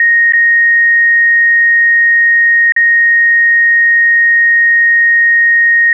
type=tone with dropouts; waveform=sine; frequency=1864.7 Hz; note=A#6; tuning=in tune; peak=-5 dBFS; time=0-5.93 s; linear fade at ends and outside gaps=2 ms; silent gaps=0.323-0.334 / 2.722-2.763 s; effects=none